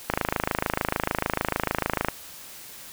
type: click train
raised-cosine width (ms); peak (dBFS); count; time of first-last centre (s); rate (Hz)
0.5; -7; 54; 0.1-2.085; 26.7
effects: white hiss -43 dBFS RMS until 2.92 s